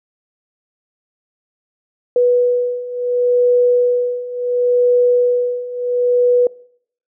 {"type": "beating tone pair", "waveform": "sine", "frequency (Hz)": [490, 490.71], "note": ["B4", "B4"], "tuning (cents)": [-14, -11], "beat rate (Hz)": 0.71, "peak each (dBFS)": [-17, -14], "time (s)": [2.16, 6.47], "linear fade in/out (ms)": 2, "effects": ["noise-tail reverb RT60 0.6 s tail -22 dB re dry"]}